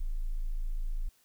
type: tone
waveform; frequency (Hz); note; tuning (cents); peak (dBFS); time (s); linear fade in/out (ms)
sine; 27.45; A0; -3; -29; 0-1.09; 10
effects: white hiss -67 dBFS RMS until 1.24 s